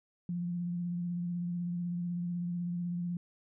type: tone with vibrato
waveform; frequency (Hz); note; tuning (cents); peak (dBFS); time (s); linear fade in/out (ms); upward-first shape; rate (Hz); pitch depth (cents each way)
sine; 174.6; F3; 0; -32; 0.29-3.17; 2; sine; 16; 24
effects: none